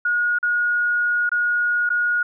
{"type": "tone with dropouts", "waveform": "sine", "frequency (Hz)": 1443, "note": "F#6", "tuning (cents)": -44, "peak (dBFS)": -17, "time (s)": [0.05, 2.23], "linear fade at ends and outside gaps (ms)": 5, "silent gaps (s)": [[0.387, 0.428], [1.293, 1.316], [1.892, 1.901]], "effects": []}